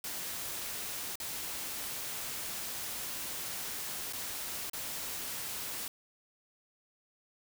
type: noise with dropouts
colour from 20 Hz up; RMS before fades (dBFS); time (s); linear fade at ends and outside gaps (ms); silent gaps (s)
white; -39; 0.04-5.88; 2; 1.156-1.2 / 4.126-4.132 / 4.698-4.733
effects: none